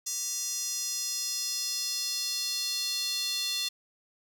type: tone with high-pass filter sweep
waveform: square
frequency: 390 Hz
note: G4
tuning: 9 cents flat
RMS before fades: -32 dBFS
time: 0.06-3.69 s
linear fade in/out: 10 ms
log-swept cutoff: 6200 to 3900 Hz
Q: 3.7
effects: none